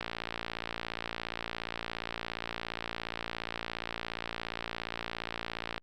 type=click train; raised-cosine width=0.3 ms; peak=-18 dBFS; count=331; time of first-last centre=0.01-5.779 s; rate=57.2 Hz; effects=Opus 48 kbps